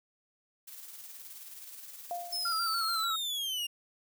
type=noise with tremolo; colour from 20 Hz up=blue; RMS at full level=-46 dBFS; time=0.67-3.05 s; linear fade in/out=10 ms; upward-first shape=square; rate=19 Hz; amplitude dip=35%
type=tone with exponential decay; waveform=sine; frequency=698.5 Hz; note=F5; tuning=in tune; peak=-31 dBFS; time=2.11-2.71 s; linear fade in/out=1 ms; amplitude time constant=130 ms
type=linear sweep; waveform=40% pulse; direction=down; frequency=5274 to 2794 Hz; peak=-31 dBFS; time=2.32-3.67 s; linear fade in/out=10 ms
type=tone with vibrato; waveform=sine; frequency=1340 Hz; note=E6; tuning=28 cents sharp; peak=-31 dBFS; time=2.45-3.16 s; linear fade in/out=5 ms; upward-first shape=square; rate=6.9 Hz; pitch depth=42 cents each way
effects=none